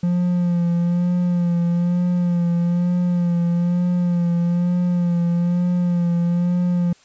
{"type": "tone with vibrato", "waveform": "triangle", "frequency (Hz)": 174.61, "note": "F3", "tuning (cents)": 0, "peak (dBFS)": -14, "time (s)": [0.03, 6.93], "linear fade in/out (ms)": 5, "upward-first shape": "sine", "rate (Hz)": 1.1, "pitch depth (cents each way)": 30, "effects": ["white hiss -53 dBFS RMS until 7.04 s", "resampled to 16000 Hz"]}